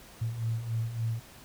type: beating tone pair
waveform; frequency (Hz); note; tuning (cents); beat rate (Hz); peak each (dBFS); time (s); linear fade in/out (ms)
sine; 111.4 / 114.9; A2 / A#2; +22 / -25; 3.5; -36 / -30; 0.21-1.2; 10
effects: pink hiss -52 dBFS RMS until 1.44 s